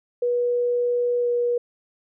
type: tone with pitch glide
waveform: sine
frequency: 485.4 to 481.5 Hz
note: B4 to B4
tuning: -30 to -44 cents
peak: -19 dBFS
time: 0.22-1.58 s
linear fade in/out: 5 ms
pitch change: -14 cents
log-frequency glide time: 1.2-1.28 s
effects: none